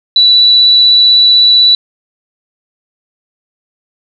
sine tone with vibrato, 3951 Hz, B7, in tune, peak -3 dBFS, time 0.16-1.75 s, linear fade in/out 2 ms, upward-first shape triangle, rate 16 Hz, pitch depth 9 cents each way, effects none

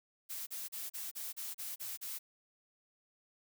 blue noise bursts, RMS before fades -42 dBFS, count 9, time 0.29-2.19 s, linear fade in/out 20 ms, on 180 ms, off 35 ms, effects none

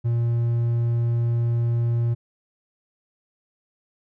triangle tone, 117.7 Hz, A#2, 17 cents sharp, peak -17 dBFS, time 0.04-2.15 s, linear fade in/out 20 ms, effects none

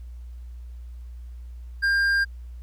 sine tone with hard clipping, 1600 Hz, G6, 35 cents sharp, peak -20 dBFS, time 1.82-2.25 s, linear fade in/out 20 ms, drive 5 dB, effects added 60 Hz sine -36 dBFS peak until 2.62 s + pink hiss -65 dBFS RMS until 2.62 s

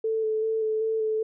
sine tone with vibrato, 439.6 Hz, A4, 2 cents flat, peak -23 dBFS, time 0.04-1.23 s, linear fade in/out 5 ms, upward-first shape square, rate 2.6 Hz, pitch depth 15 cents each way, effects none

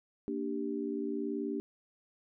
sine chord, G minor, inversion first, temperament equal, 233.1 / 293.7 / 392 Hz, Bb3 / D4 / G4, 0 / 0 / 0 cents, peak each -38 / -36 / -37 dBFS, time 0.28-1.6 s, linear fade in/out 0 ms, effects none

